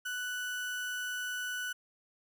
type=tone; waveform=35% pulse; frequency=1485 Hz; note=F#6; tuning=6 cents sharp; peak=-33 dBFS; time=0.05-1.73 s; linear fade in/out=10 ms; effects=none